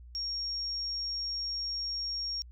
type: tone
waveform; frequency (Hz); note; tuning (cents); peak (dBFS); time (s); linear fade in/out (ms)
sine; 5560; F8; -9; -32; 0.15-2.42; 0
effects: added 60 Hz sine -47 dBFS peak until 2.51 s